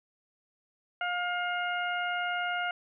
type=harmonic tone; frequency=710 Hz; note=F5; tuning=28 cents sharp; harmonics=1 / 2 / 3 / 4; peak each=-33 / -32 / -38 / -39 dBFS; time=1.01-2.71 s; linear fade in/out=2 ms; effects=none